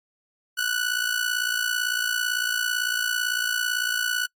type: tone with amplitude modulation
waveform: sawtooth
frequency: 1480 Hz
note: F#6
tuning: in tune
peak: -16 dBFS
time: 0.57-4.27 s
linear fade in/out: 20 ms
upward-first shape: sine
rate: 57.9 Hz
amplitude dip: 70%
effects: noise-tail reverb RT60 0.1 s tail -26 dB re dry + MP3 96 kbps